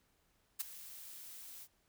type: noise with ADSR envelope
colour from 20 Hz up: blue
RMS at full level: -35 dBFS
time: 0.59-1.68 s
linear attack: 17 ms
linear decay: 14 ms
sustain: -16 dB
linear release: 57 ms
effects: pink hiss -75 dBFS RMS until 1.88 s